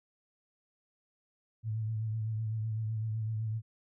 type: tone with vibrato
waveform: sine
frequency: 110 Hz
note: A2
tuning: in tune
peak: -31 dBFS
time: 1.63-3.62 s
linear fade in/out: 50 ms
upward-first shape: triangle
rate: 7.9 Hz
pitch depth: 49 cents each way
effects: none